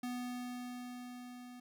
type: tone with level ramp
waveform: square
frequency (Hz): 246.9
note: B3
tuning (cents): 0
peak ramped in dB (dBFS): -38 to -50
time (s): 0.03-1.6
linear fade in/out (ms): 5
effects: none